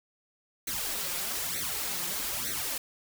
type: noise with flanger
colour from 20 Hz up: white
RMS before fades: -33 dBFS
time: 0.67-2.78 s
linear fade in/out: 5 ms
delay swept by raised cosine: 0.49 to 5.69 ms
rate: 1.1 Hz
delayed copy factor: +0.85
effects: none